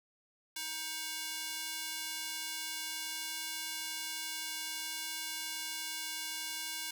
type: tone with high-pass filter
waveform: square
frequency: 315.8 Hz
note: D#4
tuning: 26 cents sharp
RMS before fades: -40 dBFS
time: 0.56-6.91 s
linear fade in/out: 5 ms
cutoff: 2600 Hz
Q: 0.59
effects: none